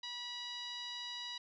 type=tone with low-pass filter; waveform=10% pulse; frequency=973 Hz; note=B5; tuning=26 cents flat; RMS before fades=-44 dBFS; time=0.03-1.38 s; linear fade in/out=5 ms; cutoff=4200 Hz; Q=3.9; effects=none